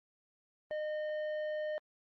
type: tone with tanh clipping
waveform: sine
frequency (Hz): 611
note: D#5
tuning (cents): -32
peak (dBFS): -36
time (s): 0.71-1.78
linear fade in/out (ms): 0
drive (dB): 11
effects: low-pass 3000 Hz 12 dB/octave + Opus 24 kbps